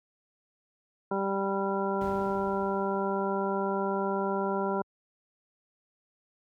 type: harmonic tone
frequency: 196 Hz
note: G3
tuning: in tune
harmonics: 1 / 2 / 3 / 4 / 5 / 7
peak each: -33 / -31 / -35 / -36 / -34 / -38 dBFS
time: 1.11-4.82 s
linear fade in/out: 5 ms
type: noise with exponential decay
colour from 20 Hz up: brown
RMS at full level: -36 dBFS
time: 2.01-3.72 s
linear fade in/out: 2 ms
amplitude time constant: 370 ms
effects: high-pass 60 Hz 12 dB/octave